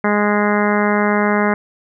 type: harmonic tone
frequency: 207.4 Hz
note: G#3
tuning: 2 cents flat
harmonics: 1 / 2 / 3 / 4 / 5 / 6 / 7 / 8 / 9 / 10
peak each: -17 / -20 / -22 / -23 / -24 / -25 / -25 / -26 / -27 / -27 dBFS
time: 0.04-1.54 s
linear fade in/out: 2 ms
effects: none

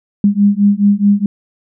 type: beating tone pair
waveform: sine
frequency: 200.6 / 205.3 Hz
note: G3 / G#3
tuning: +40 / -20 cents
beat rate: 4.7 Hz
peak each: -11 dBFS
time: 0.24-1.26 s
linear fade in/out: 2 ms
effects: none

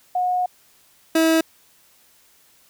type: tone pair in turn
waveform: sine / 30% pulse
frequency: 726 / 323.4 Hz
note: F#5 / E4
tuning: -33 / -33 cents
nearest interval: octave + major second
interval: 1400 cents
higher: first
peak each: -18 / -12 dBFS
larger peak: second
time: 0.15-0.46 / 1.15-1.41 s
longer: first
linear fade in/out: 5 ms
effects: white hiss -56 dBFS RMS until 2.69 s

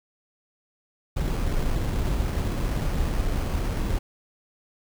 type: noise with sample-and-hold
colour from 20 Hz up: brown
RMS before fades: -25 dBFS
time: 1.16-3.99 s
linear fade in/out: 10 ms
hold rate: 3675 Hz
effects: none

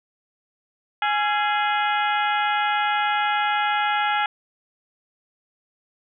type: harmonic tone with a mistuned harmonic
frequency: 416.7 Hz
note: G#4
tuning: 6 cents sharp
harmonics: 2 / 3 / 4 / 5 / 6 / 7 / 8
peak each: -22 / -26 / -28 / -30 / -32 / -33 / -34 dBFS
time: 1.02-4.26 s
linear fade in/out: 2 ms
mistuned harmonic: 3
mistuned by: +150 cents
effects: none

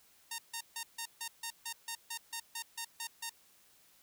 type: tone bursts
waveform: 5% pulse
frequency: 921 Hz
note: A#5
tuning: 21 cents flat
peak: -26 dBFS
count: 14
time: 0.31-3.296 s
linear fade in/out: 5 ms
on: 74 ms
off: 150 ms
effects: white hiss -65 dBFS RMS until 4.02 s

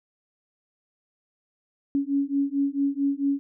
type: beating tone pair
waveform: sine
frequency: 277.2 / 281.7 Hz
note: C#4 / C#4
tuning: 0 / +28 cents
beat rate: 4.5 Hz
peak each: -25 dBFS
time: 1.95-3.39 s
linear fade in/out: 0 ms
effects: none

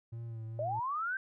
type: tone with vibrato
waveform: triangle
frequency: 113.9 Hz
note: A#2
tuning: 40 cents flat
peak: -37 dBFS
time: 0.12-0.8 s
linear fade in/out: 10 ms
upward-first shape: sine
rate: 2.3 Hz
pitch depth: 40 cents each way
type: linear sweep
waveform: sine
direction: up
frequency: 570 to 1580 Hz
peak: -32 dBFS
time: 0.59-1.17 s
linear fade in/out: 2 ms
effects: none

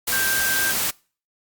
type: tone in noise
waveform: sine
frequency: 1576 Hz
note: G6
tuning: 9 cents sharp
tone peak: -22 dBFS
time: 0.12-0.72 s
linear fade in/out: 10 ms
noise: white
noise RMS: -23 dBFS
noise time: 0.07-0.91 s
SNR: -2 dB
effects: noise-tail reverb RT60 0.4 s tail -25 dB re dry + Opus 48 kbps

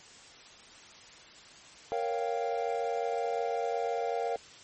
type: chord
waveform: triangle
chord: G half-diminished seventh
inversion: first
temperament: equal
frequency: 466.2 / 554.4 / 698.5 / 784 Hz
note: Bb4 / Db5 / F5 / G5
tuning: 0 / 0 / 0 / 0 cents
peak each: -31 / -35 / -32 / -35 dBFS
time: 1.92-4.36 s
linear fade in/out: 0 ms
effects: white hiss -52 dBFS RMS until 4.63 s + MP3 32 kbps

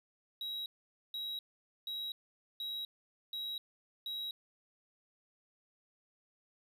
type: tone bursts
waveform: triangle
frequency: 3852 Hz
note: B7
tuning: 44 cents flat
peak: -36 dBFS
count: 6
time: 0.41-4.31 s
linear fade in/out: 2 ms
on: 250 ms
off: 480 ms
effects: none

